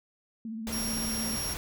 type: tone with vibrato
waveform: sine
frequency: 222.9 Hz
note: A3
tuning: 23 cents sharp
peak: -34 dBFS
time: 0.45-1.36 s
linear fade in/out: 2 ms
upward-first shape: triangle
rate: 16 Hz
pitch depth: 62 cents each way
type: noise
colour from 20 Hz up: pink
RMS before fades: -37 dBFS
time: 0.67-1.57 s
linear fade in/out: 0 ms
type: tone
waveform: 20% pulse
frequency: 5588 Hz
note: F8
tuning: in tune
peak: -27 dBFS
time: 0.72-1.54 s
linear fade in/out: 10 ms
effects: none